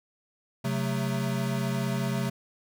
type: chord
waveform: square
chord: F# diminished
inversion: second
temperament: equal with one note detuned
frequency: 133.56 / 185 / 220 Hz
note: C3 / F#3 / A3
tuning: +36 / 0 / 0 cents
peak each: -30 / -33 / -33 dBFS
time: 0.64-2.3 s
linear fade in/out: 10 ms
effects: none